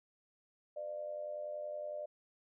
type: tone with amplitude modulation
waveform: sine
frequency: 598 Hz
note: D5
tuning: 31 cents sharp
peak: -36 dBFS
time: 0.76-2.06 s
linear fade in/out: 10 ms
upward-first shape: sine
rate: 90.7 Hz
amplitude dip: 65%
effects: none